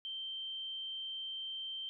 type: tone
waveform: sine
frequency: 3129 Hz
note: G7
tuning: 4 cents flat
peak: -39 dBFS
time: 0.05-1.89 s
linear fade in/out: 0 ms
effects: none